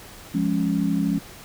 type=chord; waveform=sine; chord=Db major; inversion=first; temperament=equal; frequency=174.61 / 207.7 / 277.2 Hz; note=F3 / Ab3 / Db4; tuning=0 / 0 / 0 cents; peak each=-24 dBFS; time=0.34-1.19 s; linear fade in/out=10 ms; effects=pink hiss -43 dBFS RMS until 1.44 s